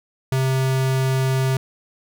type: tone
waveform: square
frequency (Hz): 132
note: C3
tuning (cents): +16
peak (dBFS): -18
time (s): 0.32-1.57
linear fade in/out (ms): 2
effects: none